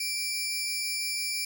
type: tone pair together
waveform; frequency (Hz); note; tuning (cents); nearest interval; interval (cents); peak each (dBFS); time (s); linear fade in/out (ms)
20% pulse; 2349 / 5249; D7 / E8; 0 / -8; octave + major second; 1392; -27; 0-1.45; 5
effects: none